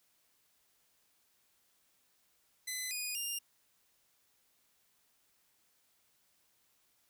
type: tone with pitch steps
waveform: 10% pulse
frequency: 2018 / 2470 / 2805 Hz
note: B6 / D#7 / F7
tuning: +37 / -13 / +7 cents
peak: -28 dBFS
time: 2.67-3.39 s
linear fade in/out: 10 ms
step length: 240 ms
effects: white hiss -73 dBFS RMS until 7.09 s